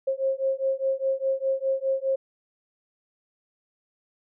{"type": "beating tone pair", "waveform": "sine", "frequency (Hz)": [533, 537.9], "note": ["C5", "C5"], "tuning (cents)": [32, 48], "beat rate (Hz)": 4.9, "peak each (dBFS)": -26, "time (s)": [0.07, 2.16], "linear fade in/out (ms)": 10, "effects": []}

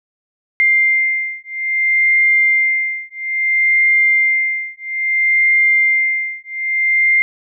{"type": "beating tone pair", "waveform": "sine", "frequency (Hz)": [2100, 2100.6], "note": ["C7", "C7"], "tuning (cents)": [6, 6], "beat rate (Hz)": 0.6, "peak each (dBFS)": [-15, -15], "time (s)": [0.6, 7.22], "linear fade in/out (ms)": 0, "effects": []}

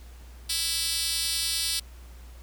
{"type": "tone with high-pass filter", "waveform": "5% pulse", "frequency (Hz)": 329.8, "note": "E4", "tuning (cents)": 1, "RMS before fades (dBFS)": -28, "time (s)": [0.49, 1.8], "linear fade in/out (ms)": 10, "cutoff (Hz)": 5200, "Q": 1.7, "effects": ["added 60 Hz sine -43 dBFS peak until 2.42 s", "pink hiss -55 dBFS RMS until 2.42 s"]}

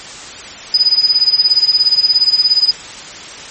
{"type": "tone with tremolo", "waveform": "sine", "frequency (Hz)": 4978, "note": "D#8", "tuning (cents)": 0, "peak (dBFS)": -5, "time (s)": [0.74, 2.71], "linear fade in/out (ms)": 2, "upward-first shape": "sine", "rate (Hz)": 17, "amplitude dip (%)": 85, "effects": ["white hiss -30 dBFS RMS until 3.5 s", "MP3 32 kbps"]}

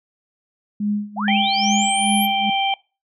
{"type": "tone with tremolo", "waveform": "sine", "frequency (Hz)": 207.3, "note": "G#3", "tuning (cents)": -3, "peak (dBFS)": -17, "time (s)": [0.8, 2.5], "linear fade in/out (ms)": 5, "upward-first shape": "sine", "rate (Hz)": 2.4, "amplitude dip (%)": 90}
{"type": "linear sweep", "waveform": "sine", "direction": "up", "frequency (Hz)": [596, 11840], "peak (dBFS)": -23, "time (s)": [1.16, 2.27], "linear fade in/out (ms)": 20}
{"type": "harmonic tone", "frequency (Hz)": 784, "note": "G5", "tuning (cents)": 0, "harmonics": [1, 3, 4], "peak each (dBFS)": [-19, -26, -23], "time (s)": [1.28, 2.74], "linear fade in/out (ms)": 2}
{"effects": ["noise-tail reverb RT60 0.3 s tail -23 dB re dry"]}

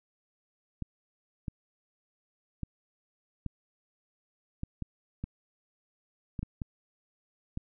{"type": "clicks", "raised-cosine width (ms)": 5, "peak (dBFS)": -22, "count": 11, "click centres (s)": [0.823, 1.482, 2.633, 3.463, 4.634, 4.823, 5.24, 6.392, 6.43, 6.618, 7.574], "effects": []}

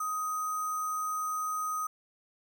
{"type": "tone with sample-and-hold", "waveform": "sine", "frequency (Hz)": 1251, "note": "D#6", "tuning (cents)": 9, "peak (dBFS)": -30, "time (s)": [0, 1.87], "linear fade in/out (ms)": 5, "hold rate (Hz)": 7350, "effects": []}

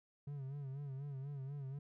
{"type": "tone with vibrato", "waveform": "triangle", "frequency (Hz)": 138.5, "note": "C#3", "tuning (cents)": -1, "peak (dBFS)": -40, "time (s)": [0.27, 1.79], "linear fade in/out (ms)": 5, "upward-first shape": "sine", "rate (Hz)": 4.1, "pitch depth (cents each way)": 85, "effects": []}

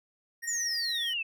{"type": "tone with tremolo", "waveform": "square", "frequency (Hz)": 1864.7, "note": "A#6", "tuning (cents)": 0, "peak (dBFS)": -35, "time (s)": [0.42, 1.14], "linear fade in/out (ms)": 20, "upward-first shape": "triangle", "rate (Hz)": 17, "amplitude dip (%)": 35}
{"type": "exponential sweep", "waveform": "sine", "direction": "down", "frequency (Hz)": [7330, 2577], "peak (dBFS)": -29, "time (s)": [0.47, 1.23], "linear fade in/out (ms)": 10}
{"effects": []}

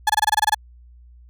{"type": "tone bursts", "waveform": "35% pulse", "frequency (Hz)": 853, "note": "G#5", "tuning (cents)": 46, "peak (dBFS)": -12, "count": 10, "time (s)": [0.07, 0.546], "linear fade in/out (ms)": 5, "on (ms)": 26, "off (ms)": 24, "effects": ["added 60 Hz sine -44 dBFS peak until 1.29 s"]}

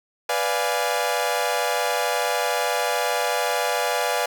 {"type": "chord", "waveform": "sawtooth", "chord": "B diminished seventh", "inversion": "none", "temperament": "equal", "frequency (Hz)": [493.9, 587.3, 698.5, 830.6], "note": ["B4", "D5", "F5", "Ab5"], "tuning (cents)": [0, 0, 0, 0], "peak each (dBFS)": -23, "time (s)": [0.29, 4.26], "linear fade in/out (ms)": 5, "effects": []}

